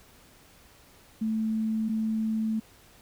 sine tone pair in turn, 220 / 220 Hz, A3 / A3, 0 / 0 cents, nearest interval unison, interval 0 cents, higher neither, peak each -25 dBFS, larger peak neither, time 1.21-1.89 / 1.89-2.6 s, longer second, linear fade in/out 10 ms, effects pink hiss -56 dBFS RMS until 3.01 s

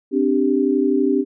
sine chord, C suspended second, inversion none, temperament equal, 261.6 / 293.7 / 392 Hz, C4 / D4 / G4, 0 / 0 / 0 cents, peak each -19 dBFS, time 0.11-1.25 s, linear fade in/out 50 ms, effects none

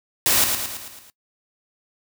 white noise with echo, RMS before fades -18 dBFS, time 0.26-0.44 s, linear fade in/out 0 ms, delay 110 ms, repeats 6, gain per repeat -5 dB, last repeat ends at 1.1 s, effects noise-tail reverb RT60 0.1 s tail -20 dB re dry

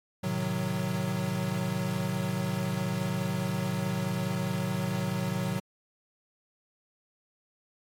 square chord, A diminished seventh, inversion none, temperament equal, 110 / 130.81 / 155.56 / 185 Hz, A2 / C3 / Eb3 / Gb3, 0 / 0 / 0 / 0 cents, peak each -37 / -36 / -36 / -32 dBFS, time 0.23-5.6 s, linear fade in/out 10 ms, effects AAC 64 kbps

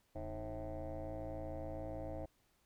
sine tone with frequency modulation, 311.1 Hz, D#4, in tune, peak -39 dBFS, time 0.15-2.26 s, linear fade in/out 10 ms, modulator 113 Hz, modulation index 3.6, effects tanh soft clip ceiling -38 dBFS + pink hiss -75 dBFS RMS until 2.65 s

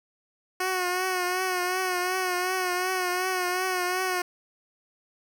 10% pulse tone with vibrato, 366 Hz, F#4, 19 cents flat, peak -17 dBFS, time 0.6-4.22 s, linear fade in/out 5 ms, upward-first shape triangle, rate 2.7 Hz, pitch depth 50 cents each way, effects 9-bit

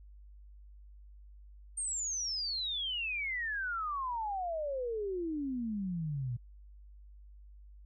sine exponential sweep, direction down, 8870 to 116.7 Hz, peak -33 dBFS, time 1.77-6.37 s, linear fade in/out 10 ms, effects added 50 Hz sine -51 dBFS peak until 7.85 s

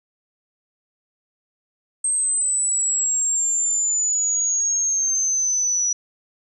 sine exponential sweep, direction down, 8372 to 5850 Hz, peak -18 dBFS, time 2.04-5.93 s, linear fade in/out 5 ms, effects none

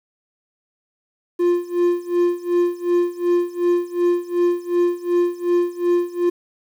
triangle tone with tremolo, 350.4 Hz, F4, 6 cents sharp, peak -11 dBFS, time 1.39-6.3 s, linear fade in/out 10 ms, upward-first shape sine, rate 2.7 Hz, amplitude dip 90%, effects 8-bit

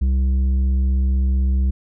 sine tone with tanh clipping, 65.41 Hz, C2, in tune, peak -16 dBFS, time 0.01-1.71 s, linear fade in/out 10 ms, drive 7 dB, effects none

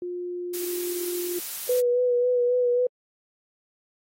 sine tone with pitch glide, 355.4 to 353.4 Hz, F4 to F4, +30 to +21 cents, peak -29 dBFS, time 0.02-1.39 s, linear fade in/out 2 ms, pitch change -9 cents, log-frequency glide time 0.21-0.63 s
blue noise, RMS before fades -33 dBFS, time 0.53-1.81 s, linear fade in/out 10 ms
sine tone with vibrato, 491.7 Hz, B4, 8 cents flat, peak -19 dBFS, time 1.69-2.87 s, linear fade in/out 5 ms, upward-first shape sine, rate 3.7 Hz, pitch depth 25 cents each way
effects AAC 48 kbps

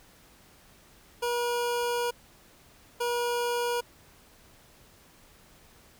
25% pulse tone pair in turn, 480 / 480 Hz, B4 / B4, -49 / -49 cents, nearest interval unison, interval 0 cents, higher neither, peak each -23 dBFS, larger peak neither, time 1.22-2.11 / 3-3.81 s, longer first, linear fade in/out 10 ms, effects pink hiss -57 dBFS RMS until 5.99 s

